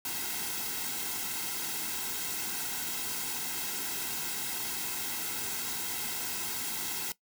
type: noise with comb filter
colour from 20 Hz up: white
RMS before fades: -35 dBFS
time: 0.05-7.12 s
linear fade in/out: 2 ms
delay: 1.7 ms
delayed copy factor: -0.75
effects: noise-tail reverb RT60 0.1 s tail -18 dB re dry